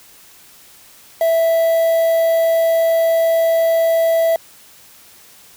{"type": "tone with quantisation", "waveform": "triangle", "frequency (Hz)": 659.3, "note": "E5", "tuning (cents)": 0, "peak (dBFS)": -10, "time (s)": [1.21, 4.36], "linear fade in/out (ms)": 2, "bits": 5, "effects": ["white hiss -45 dBFS RMS until 5.56 s"]}